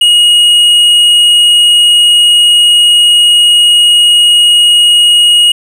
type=tone with hard clipping; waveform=sine; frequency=2885 Hz; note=F#7; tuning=44 cents flat; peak=-4 dBFS; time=0.01-5.52 s; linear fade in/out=5 ms; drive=6 dB; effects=none